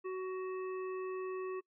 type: harmonic tone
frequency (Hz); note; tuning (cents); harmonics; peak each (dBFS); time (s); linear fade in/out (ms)
373.5; F#4; +16; 1 / 3 / 5 / 7; -37 / -46 / -56 / -55; 0.04-1.61; 20
effects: noise-tail reverb RT60 0.1 s tail -24 dB re dry